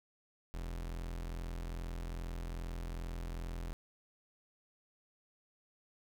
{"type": "tone", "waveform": "40% pulse", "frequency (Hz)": 42.45, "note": "F1", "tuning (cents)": -48, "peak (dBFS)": -38, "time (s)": [0.54, 3.73], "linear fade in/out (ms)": 0, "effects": []}